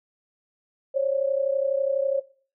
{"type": "tone pair together", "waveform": "sine", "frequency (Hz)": [539, 571.1], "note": ["C#5", "D5"], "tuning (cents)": [-49, -49], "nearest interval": "minor second", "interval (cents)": 100, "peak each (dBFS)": [-22, -26], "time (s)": [0.94, 2.21], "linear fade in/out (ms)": 20, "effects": ["noise-tail reverb RT60 0.5 s tail -23 dB re dry"]}